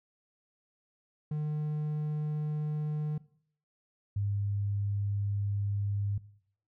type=tone pair in turn; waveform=triangle / sine; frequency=151.3 / 101.16 Hz; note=D#3 / G#2; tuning=-48 / -45 cents; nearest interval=perfect fifth; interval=697 cents; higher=first; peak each=-28 dBFS; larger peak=neither; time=1.31-3.18 / 4.16-6.18 s; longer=second; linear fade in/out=5 ms; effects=noise-tail reverb RT60 0.6 s tail -19 dB re dry